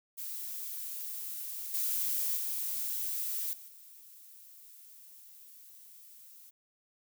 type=noise with level steps; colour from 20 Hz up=violet; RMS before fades=-40 / -32 / -35 / -50 / -54 dBFS; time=0.17-6.51 s; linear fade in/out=20 ms; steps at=1.74 / 2.37 / 3.53 / 3.68 s; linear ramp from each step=2 ms; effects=none